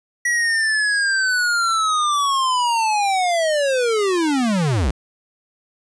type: linear sweep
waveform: square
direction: down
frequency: 1935 to 50.1 Hz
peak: -17 dBFS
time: 0.25-4.91 s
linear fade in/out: 5 ms
effects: resampled to 22050 Hz + 9-bit